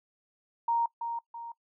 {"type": "tone with echo", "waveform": "sine", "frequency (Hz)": 932.3, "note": "A#5", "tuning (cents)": 0, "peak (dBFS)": -24, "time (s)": [0.68, 0.86], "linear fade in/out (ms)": 5, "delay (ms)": 330, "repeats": 2, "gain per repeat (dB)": -7, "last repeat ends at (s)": 1.52, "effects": ["noise-tail reverb RT60 0.1 s tail -21 dB re dry"]}